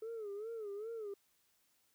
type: tone with vibrato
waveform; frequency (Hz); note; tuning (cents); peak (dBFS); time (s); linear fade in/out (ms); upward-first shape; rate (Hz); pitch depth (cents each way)
sine; 429.7; A4; -41; -39; 0.02-1.14; 5; sine; 2.5; 130
effects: tanh soft clip ceiling -39 dBFS + white hiss -75 dBFS RMS until 1.94 s